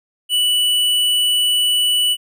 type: tone with tanh clipping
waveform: sine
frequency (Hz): 2960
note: F#7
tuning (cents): 0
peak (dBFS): -15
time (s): 0.29-2.17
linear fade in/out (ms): 50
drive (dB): 15
effects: none